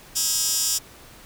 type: tone with high-pass filter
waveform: 15% pulse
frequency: 319.3 Hz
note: D#4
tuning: 45 cents sharp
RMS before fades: -23 dBFS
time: 0.15-0.79 s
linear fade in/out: 20 ms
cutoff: 6300 Hz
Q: 2
effects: pink hiss -47 dBFS RMS until 1.25 s